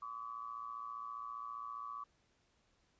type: tone with amplitude modulation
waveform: sine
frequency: 1142 Hz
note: D6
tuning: 49 cents flat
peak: -39 dBFS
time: 0.02-2.04 s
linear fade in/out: 5 ms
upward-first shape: sine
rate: 115 Hz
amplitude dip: 75%
effects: pink hiss -75 dBFS RMS until 2.99 s + resampled to 16000 Hz